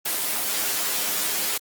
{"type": "noise with comb filter", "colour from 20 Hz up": "white", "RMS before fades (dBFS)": -25, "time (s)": [0.05, 1.58], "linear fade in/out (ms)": 10, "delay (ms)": 9.7, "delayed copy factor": 0.95, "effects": ["high-pass 200 Hz 12 dB/octave", "Opus 24 kbps"]}